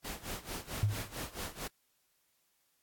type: noise with tremolo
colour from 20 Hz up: pink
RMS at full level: -39 dBFS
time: 0.04-1.68 s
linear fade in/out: 10 ms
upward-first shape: sine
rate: 4.5 Hz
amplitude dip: 85%
type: tone with exponential decay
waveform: sine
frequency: 103.83 Hz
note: G#2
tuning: in tune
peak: -23 dBFS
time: 0.83-1.17 s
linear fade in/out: 0 ms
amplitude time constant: 73 ms
effects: white hiss -75 dBFS RMS until 2.82 s + AAC 64 kbps